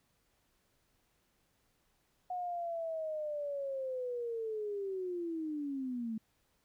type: linear sweep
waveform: sine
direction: down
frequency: 730 to 216.6 Hz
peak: -35 dBFS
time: 2.3-6.18 s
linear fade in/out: 5 ms
effects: pink hiss -75 dBFS RMS until 6.64 s